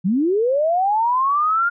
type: linear sweep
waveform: sine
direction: up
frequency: 167.9 to 1423 Hz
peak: -15 dBFS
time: 0.04-1.7 s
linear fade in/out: 20 ms
effects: none